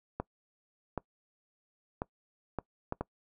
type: clicks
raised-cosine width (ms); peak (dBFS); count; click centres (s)
1; -19; 6; 0.2 / 0.977 / 2.019 / 2.587 / 2.924 / 3.01
effects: noise-tail reverb RT60 0.1 s tail -23 dB re dry